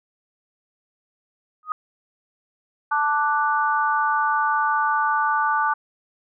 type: tone with exponential growth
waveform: sine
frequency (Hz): 1248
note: D#6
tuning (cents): +5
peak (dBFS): -18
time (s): 1.63-1.72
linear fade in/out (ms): 1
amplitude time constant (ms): 19
type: chord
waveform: sine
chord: D major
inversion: second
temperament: equal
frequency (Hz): 880 / 1174.7 / 1480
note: A5 / D6 / F#6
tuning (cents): 0 / 0 / 0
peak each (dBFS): -22 / -22 / -24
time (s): 2.91-5.74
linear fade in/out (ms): 10
effects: none